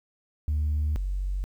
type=tone pair in turn; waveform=sine; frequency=75.3 / 47.15 Hz; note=D2 / F#1; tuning=+44 / +33 cents; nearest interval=minor sixth; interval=811 cents; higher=first; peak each=-21 / -25 dBFS; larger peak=first; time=0.48-0.96 / 0.96-1.44 s; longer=neither; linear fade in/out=0 ms; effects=tanh soft clip ceiling -21 dBFS + 10-bit